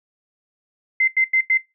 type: tone bursts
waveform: sine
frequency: 2073 Hz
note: C7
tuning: 17 cents flat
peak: -14 dBFS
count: 4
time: 1-1.575 s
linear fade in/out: 5 ms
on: 77 ms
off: 89 ms
effects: noise-tail reverb RT60 0.2 s tail -19 dB re dry